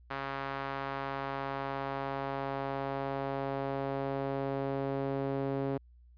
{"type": "tone with band-pass filter sweep", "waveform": "sawtooth", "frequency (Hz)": 137, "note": "C#3", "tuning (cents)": -20, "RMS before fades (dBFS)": -35, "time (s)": [0.1, 5.78], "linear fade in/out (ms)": 10, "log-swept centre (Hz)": [1300, 410], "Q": 1.2, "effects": ["added 60 Hz sine -55 dBFS peak until 6.17 s", "resampled to 11025 Hz"]}